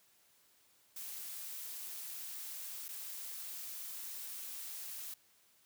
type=noise with dropouts; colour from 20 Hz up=blue; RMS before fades=-45 dBFS; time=0.96-5.14 s; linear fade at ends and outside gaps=5 ms; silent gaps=2.883-2.888 s; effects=white hiss -69 dBFS RMS until 5.65 s + high-pass 60 Hz 12 dB/octave